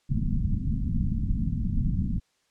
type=low-pass noise; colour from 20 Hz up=pink; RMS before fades=-26 dBFS; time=0.09-2.2 s; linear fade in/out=20 ms; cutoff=240 Hz; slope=48 dB/octave; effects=white hiss -70 dBFS RMS until 2.5 s + low-pass 7000 Hz 12 dB/octave